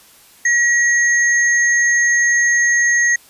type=tone pair together; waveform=sine; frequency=1909 / 6421 Hz; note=A#6 / G8; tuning=+41 / +41 cents; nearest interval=octave + major sixth; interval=2100 cents; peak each=-12 / -19 dBFS; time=0.45-3.16 s; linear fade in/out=5 ms; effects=white hiss -47 dBFS RMS until 3.29 s + resampled to 32000 Hz